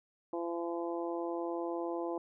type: harmonic tone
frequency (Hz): 170.2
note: F3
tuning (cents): -44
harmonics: 2 / 3 / 4 / 5 / 6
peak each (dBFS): -36 / -40 / -42 / -44 / -46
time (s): 0.33-2.18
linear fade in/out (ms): 2
effects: none